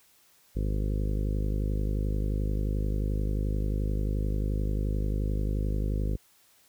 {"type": "harmonic tone", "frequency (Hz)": 51.4, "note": "G#1", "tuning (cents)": -17, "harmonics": [1, 2, 3, 4, 5, 6, 7, 8, 9, 10], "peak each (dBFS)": [-27, -33, -37, -39, -41, -43, -44, -45, -46, -47], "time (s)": [0.55, 6.17], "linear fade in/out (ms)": 20, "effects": ["white hiss -62 dBFS RMS until 6.68 s"]}